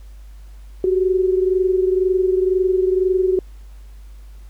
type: tone pair together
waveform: sine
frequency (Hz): 370 / 392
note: F#4 / G4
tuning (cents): 0 / 0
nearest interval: minor second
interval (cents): 100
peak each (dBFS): -15 / -21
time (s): 0.84-3.39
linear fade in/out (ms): 2
effects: added 50 Hz sine -36 dBFS peak until 4.49 s + pink hiss -56 dBFS RMS until 4.49 s